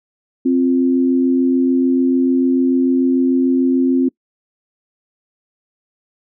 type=tone pair together; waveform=sine; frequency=262.4 / 349.2 Hz; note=C4 / F4; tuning=+5 / 0 cents; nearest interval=perfect fourth; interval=495 cents; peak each=-12 / -19 dBFS; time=0.45-4.09 s; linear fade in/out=10 ms; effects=noise-tail reverb RT60 0.1 s tail -25 dB re dry